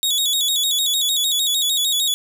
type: tone with vibrato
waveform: sawtooth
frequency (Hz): 3582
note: A7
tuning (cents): +30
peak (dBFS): -14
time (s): 0.03-2.14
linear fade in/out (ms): 0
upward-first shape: square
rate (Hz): 6.6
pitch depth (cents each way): 83
effects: 9-bit